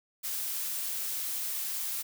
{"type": "noise", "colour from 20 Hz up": "blue", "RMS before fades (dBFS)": -34, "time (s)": [0.23, 2.03], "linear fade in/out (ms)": 20, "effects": []}